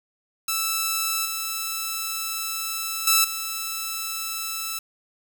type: tone with level steps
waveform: 5% pulse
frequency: 1318.5 Hz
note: E6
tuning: in tune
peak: -11 / -15 / -4 / -16 dBFS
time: 0.48-4.79 s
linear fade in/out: 5 ms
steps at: 1.25 / 3.07 / 3.24 s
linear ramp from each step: 5 ms
effects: 7-bit